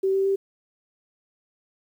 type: tone with pitch steps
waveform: sine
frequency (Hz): 384.6 / 387.9 / 391.3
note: G4 / G4 / G4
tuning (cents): -33 / -18 / -3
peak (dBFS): -19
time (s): 0.03-0.36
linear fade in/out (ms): 10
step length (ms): 110
effects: 9-bit